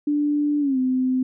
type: tone with pitch glide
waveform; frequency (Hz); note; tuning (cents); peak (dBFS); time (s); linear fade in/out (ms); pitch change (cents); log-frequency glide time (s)
sine; 293.7 to 257.2; D4 to C4; 0 to -30; -18; 0.07-1.23; 5; -230; 0.6-0.78
effects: none

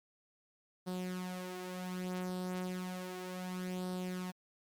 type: tone with flanger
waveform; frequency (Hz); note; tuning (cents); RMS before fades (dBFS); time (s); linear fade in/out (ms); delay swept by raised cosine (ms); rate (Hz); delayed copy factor
sawtooth; 182.7; F#3; -22; -40; 0.86-4.32; 20; 0.21 to 5.71; 0.33; +0.6
effects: MP3 96 kbps

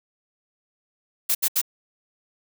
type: noise bursts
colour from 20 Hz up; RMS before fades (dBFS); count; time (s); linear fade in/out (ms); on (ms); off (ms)
blue; -21; 3; 1.29-1.616; 10; 60; 73
effects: none

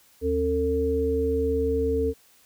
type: tone cluster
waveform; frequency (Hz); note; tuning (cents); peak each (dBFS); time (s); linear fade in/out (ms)
sine; 76.5 / 269.1 / 450.2; D#2 / C4 / A4; -29 / +49 / +40; -28 / -29 / -23; 0.21-2.14; 50
effects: white hiss -58 dBFS RMS until 2.45 s

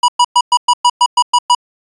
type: tone bursts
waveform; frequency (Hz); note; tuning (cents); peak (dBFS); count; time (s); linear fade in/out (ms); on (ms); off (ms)
square; 974; B5; -24; -7; 10; 0.03-1.55; 5; 53; 110
effects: resampled to 22050 Hz

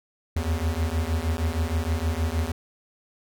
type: beating tone pair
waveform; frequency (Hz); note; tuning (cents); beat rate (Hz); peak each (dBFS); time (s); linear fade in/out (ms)
square; 77.78 / 84.18; D#2 / E2; 0 / +37; 6.4; -27; 0.36-2.52; 5
effects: none

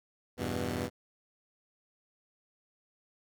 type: chord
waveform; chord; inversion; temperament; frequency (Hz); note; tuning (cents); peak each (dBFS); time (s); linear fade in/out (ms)
10% pulse; E minor; none; equal; 82.41 / 98 / 123.47; E2 / G2 / B2; 0 / 0 / 0; -29; 0.37-0.9; 50
effects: none

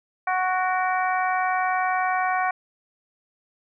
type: harmonic tone with a mistuned harmonic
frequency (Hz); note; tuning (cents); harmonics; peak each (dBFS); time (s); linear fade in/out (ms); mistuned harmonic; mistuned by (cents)
370; F#4; 0; 2 / 3 / 4 / 5 / 6; -23 / -27 / -29 / -31 / -33; 0.27-2.51; 5; 6; +61
effects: none

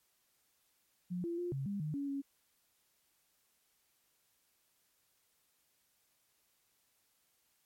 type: tone with pitch steps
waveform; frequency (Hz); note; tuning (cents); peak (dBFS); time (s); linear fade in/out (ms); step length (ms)
sine; 178.6 / 340.7 / 352.1 / 136.1 / 200.9 / 152.4 / 281.6 / 277.5; F3 / F4 / F4 / C#3 / G3 / D#3 / C#4 / C#4; +39 / -43 / +14 / -31 / +43 / -36 / +27 / +2; -35; 1.1-2.22; 20; 140
effects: white hiss -75 dBFS RMS until 7.65 s + MP3 64 kbps

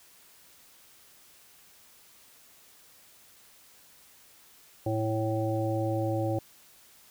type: harmonic tone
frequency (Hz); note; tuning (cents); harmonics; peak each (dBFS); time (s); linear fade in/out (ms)
110.2; A2; +3; 1 / 3 / 5 / 7; -30 / -31 / -32 / -36; 4.86-6.39; 5
effects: white hiss -57 dBFS RMS until 7.1 s

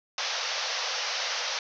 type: band-pass noise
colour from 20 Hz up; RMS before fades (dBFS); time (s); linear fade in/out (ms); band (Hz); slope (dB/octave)
white; -31; 0.18-1.59; 2; 470 to 6100; 96
effects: none

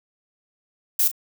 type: noise with echo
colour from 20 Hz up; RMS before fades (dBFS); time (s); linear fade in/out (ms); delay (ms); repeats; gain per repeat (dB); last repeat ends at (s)
violet; -19; 0.99-1.08; 5; 35; 1; -11; 1.115
effects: none

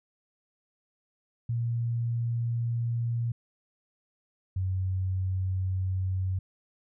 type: tone pair in turn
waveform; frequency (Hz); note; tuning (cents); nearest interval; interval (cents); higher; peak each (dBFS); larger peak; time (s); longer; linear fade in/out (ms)
sine; 117.5 / 93.65; A#2 / F#2; +14 / +21; major third; 393; first; -26; neither; 1.49-3.32 / 4.56-6.39; neither; 5
effects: none

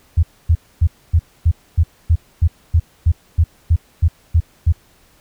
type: tone bursts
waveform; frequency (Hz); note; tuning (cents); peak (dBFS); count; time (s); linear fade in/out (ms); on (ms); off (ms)
sine; 82.41; E2; 0; -8; 15; 0.17-4.725; 10; 61; 260
effects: pink hiss -53 dBFS RMS until 5.2 s

